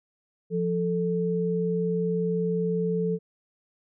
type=tone pair together; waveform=sine; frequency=174.61 / 440 Hz; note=F3 / A4; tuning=0 / 0 cents; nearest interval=octave + major third; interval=1600 cents; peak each=-26 dBFS; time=0.5-3.19 s; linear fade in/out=50 ms; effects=none